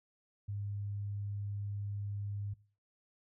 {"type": "tone", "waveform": "sine", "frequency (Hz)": 101.6, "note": "G#2", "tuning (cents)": -38, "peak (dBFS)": -36, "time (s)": [0.48, 2.54], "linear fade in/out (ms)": 10, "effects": ["noise-tail reverb RT60 0.4 s tail -20 dB re dry"]}